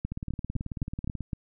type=two click trains; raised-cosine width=5 ms; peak=-21 / -18 dBFS; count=21 / 6; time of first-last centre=0.12-1.207 / 0.05-1.332 s; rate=18.4 / 3.9 Hz; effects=none